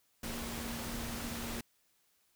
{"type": "tone in noise", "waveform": "sine", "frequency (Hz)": 233.1, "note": "A#3", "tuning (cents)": 0, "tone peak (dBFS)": -43, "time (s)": [0.23, 1.61], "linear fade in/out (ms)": 5, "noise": "pink", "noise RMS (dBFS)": -41, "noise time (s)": [0.23, 1.61], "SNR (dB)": -5, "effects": ["white hiss -73 dBFS RMS until 2.35 s"]}